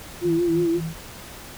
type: tone with vibrato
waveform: sine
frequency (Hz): 340.9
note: F4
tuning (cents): -42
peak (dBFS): -18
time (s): 0.21-0.81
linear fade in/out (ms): 50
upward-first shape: sine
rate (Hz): 5.6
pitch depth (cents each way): 55
type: tone with tremolo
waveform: sine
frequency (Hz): 162.3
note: E3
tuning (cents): -27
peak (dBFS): -25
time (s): 0.25-0.95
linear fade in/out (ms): 2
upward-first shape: sine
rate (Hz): 3.8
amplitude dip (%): 100
effects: pink hiss -40 dBFS RMS until 1.57 s